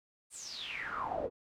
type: noise with band-pass filter sweep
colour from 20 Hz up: brown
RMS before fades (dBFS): -39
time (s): 0.3-1.3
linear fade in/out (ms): 50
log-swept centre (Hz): 9200 to 450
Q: 9.9
effects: none